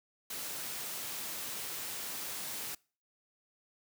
white noise, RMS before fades -40 dBFS, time 0.3-2.75 s, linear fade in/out 5 ms, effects noise-tail reverb RT60 0.4 s tail -25 dB re dry + high-pass 100 Hz 12 dB/octave

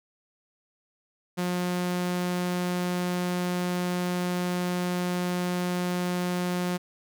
sawtooth tone, 178.7 Hz, F3, 40 cents sharp, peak -22 dBFS, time 1.37-6.78 s, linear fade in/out 20 ms, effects none

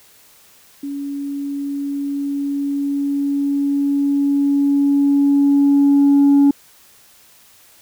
sine tone with level ramp, 281.9 Hz, C#4, 29 cents sharp, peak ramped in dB -23 to -6 dBFS, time 0.83-6.51 s, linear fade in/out 5 ms, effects tanh soft clip ceiling -7 dBFS + white hiss -49 dBFS RMS until 7.81 s

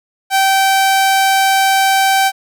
sawtooth tone, 775 Hz, G5, 20 cents flat, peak -6 dBFS, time 0.3-2.32 s, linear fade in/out 50 ms, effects none

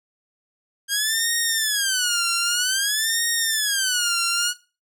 10% pulse tone with vibrato, 1600 Hz, G6, 35 cents sharp, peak -11 dBFS, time 0.88-4.54 s, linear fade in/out 50 ms, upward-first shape sine, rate 0.52 Hz, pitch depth 260 cents each way, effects noise-tail reverb RT60 0.3 s tail -17 dB re dry

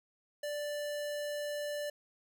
square tone, 587.3 Hz, D5, in tune, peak -36 dBFS, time 0.43-1.9 s, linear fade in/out 5 ms, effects none

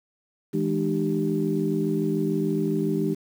sine tone cluster, 163.9 / 210.9 / 303.5 / 389.5 Hz, E3 / G#3 / D#4 / G4, -10 / +27 / -43 / -11 cents, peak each -27 dBFS, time 0.53-3.15 s, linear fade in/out 20 ms, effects tanh soft clip ceiling -11 dBFS + 8-bit

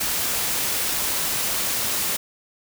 white noise, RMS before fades -24 dBFS, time 0-2.17 s, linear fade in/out 10 ms, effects none

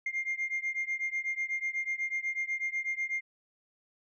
sine beating tone pair, 2109 / 2117.1 Hz, C7 / C7, +13 / +20 cents, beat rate 8.1 Hz, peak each -32 / -33 dBFS, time 0.06-3.21 s, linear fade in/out 5 ms, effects tanh soft clip ceiling -26 dBFS

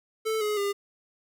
square tone with pitch steps, 440 / 421.1 / 403 Hz, A4 / G#4 / G4, 0 / +24 / +48 cents, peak -26 dBFS, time 0.25-0.73 s, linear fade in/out 20 ms, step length 160 ms, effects none

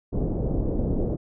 pink low-pass noise, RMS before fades -25 dBFS, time 0.12-1.17 s, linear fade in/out 20 ms, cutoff 520 Hz, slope 24 dB/octave, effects none

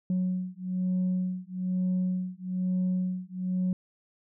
sine beating tone pair, 183 / 184.1 Hz, F#3 / F#3, -19 / -8 cents, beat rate 1.1 Hz, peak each -28 dBFS, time 0.1-3.73 s, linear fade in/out 2 ms, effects tanh soft clip ceiling -22 dBFS

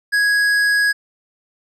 sine tone with tanh clipping, 1661.2 Hz, G#6, in tune, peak -15 dBFS, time 0.12-0.93 s, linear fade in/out 20 ms, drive 12 dB, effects none

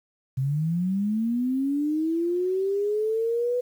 sine linear sweep, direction up, 127.8 to 497.5 Hz, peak -22 dBFS, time 0.37-3.61 s, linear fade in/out 10 ms, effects 9-bit

